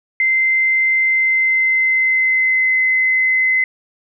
sine tone with pitch glide, 2077 to 2047 Hz, C7 to C7, -13 to -38 cents, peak -12 dBFS, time 0.2-3.64 s, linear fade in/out 2 ms, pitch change -25 cents, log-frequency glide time 1.04-2.78 s, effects none

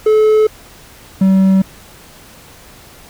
triangle tone pair in turn, 431.6 / 191.26 Hz, A4 / G3, -33 / -42 cents, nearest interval octave + major second, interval 1409 cents, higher first, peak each -5 dBFS, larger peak neither, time 0.06-0.47 / 1.21-1.62 s, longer neither, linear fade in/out 5 ms, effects pink hiss -40 dBFS RMS until 3.09 s

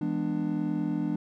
triangle chord, E dominant seventh, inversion none, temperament just, 164.81 / 206 / 247.2 / 296.7 Hz, E3 / G#3 / B3 / D4, 0 / -14 / +2 / +18 cents, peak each -31 / -31 / -32 / -28 dBFS, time 0.01-1.16 s, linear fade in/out 5 ms, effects none

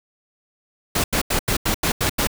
pink noise bursts, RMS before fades -20 dBFS, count 8, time 0.95-2.272 s, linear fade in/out 5 ms, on 90 ms, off 86 ms, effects none

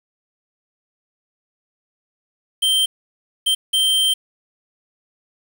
square tone bursts at uneven times, 3136 Hz, G7, in tune, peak -15 dBFS, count 3, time 2.62-2.86 / 3.46-3.55 / 3.73-4.14 s, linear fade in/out 10 ms, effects 7-bit

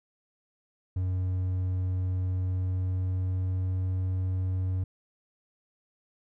triangle tone with pitch glide, 92.2 to 92.89 Hz, F#2 to F#2, -6 to +7 cents, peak -24 dBFS, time 0.96-4.84 s, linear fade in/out 5 ms, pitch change +13 cents, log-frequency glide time 2.28-3.97 s, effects none

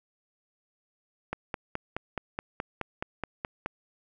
click train, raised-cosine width 0.5 ms, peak -16 dBFS, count 12, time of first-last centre 1.33-3.661 s, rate 4.72 Hz, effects none

